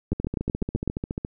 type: two click trains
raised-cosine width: 3 ms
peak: -12 / -15 dBFS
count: 7 / 17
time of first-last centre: 0.12-0.877 / 0.13-1.249 s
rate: 7.93 / 14.3 Hz
effects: none